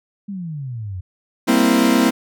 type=exponential sweep; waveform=sine; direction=down; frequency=207.7 to 87.31 Hz; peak=-25 dBFS; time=0.28-1.01 s; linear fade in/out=10 ms
type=chord; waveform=40% pulse; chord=C dominant seventh; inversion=second; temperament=equal; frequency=196 / 233.1 / 261.6 / 329.6 Hz; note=G3 / Bb3 / C4 / E4; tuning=0 / 0 / 0 / 0 cents; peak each=-22 / -16 / -16 / -18 dBFS; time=1.47-2.11 s; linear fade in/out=20 ms
effects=none